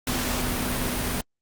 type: tone in noise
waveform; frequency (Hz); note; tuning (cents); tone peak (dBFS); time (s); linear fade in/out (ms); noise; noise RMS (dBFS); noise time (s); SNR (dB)
sine; 247.9; B3; +7; -32; 0.07-1.21; 2; pink; -27; 0.07-1.21; -8
effects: Opus 48 kbps